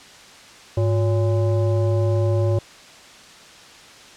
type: tone with frequency modulation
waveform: sine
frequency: 103.83 Hz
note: G#2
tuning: in tune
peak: -16 dBFS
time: 0.77-2.59 s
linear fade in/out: 5 ms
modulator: 461 Hz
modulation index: 0.75
effects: white hiss -44 dBFS RMS until 4.16 s + low-pass 6000 Hz 12 dB/octave